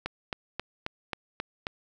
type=click train; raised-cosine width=0.3 ms; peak=-15 dBFS; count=7; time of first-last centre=0.06-1.669 s; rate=3.73 Hz; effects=none